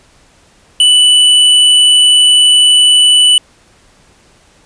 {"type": "tone with hard clipping", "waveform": "sine", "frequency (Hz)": 2976, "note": "F#7", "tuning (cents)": 9, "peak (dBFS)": -5, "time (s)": [0.8, 3.38], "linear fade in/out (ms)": 2, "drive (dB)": 17, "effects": ["pink hiss -47 dBFS RMS until 4.65 s", "resampled to 22050 Hz"]}